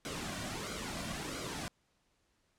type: noise with flanger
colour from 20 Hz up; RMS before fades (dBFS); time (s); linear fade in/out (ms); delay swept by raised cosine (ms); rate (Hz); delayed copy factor
pink; -40; 0.05-1.68; 0; 1.1 to 2.4; 1.5; -0.6
effects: pink hiss -75 dBFS RMS until 2.58 s + low-pass 9000 Hz 12 dB/octave